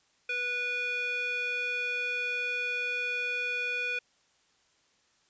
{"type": "tone with band-pass filter", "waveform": "square", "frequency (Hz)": 490.7, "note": "B4", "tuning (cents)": -11, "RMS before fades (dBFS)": -32, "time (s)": [0.29, 3.99], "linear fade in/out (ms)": 5, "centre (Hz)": 2200, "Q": 9.3, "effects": ["white hiss -68 dBFS RMS until 5.29 s", "resampled to 16000 Hz"]}